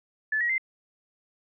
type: tone with pitch steps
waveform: sine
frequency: 1735 / 1905 / 2079 Hz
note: A6 / A#6 / C7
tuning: -25 / +37 / -12 cents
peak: -23 dBFS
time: 0.32-0.581 s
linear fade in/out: 5 ms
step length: 87 ms
effects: none